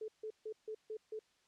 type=tone bursts; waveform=sine; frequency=434.4 Hz; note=A4; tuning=22 cents flat; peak=-40 dBFS; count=6; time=0.01-1.192 s; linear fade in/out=5 ms; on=72 ms; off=150 ms; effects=white hiss -73 dBFS RMS until 1.47 s + low-pass 6000 Hz 12 dB/octave